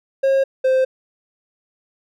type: tone pair in turn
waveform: triangle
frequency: 540 / 521.6 Hz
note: C#5 / C5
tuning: -45 / -5 cents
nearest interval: minor second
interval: 60 cents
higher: first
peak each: -11 dBFS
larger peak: neither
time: 0.23-0.44 / 0.64-0.85 s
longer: neither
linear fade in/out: 10 ms
effects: none